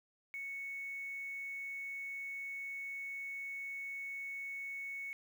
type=tone with quantisation; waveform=sine; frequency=2214 Hz; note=C#7; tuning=3 cents flat; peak=-40 dBFS; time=0.34-5.13 s; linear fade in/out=0 ms; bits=10; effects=none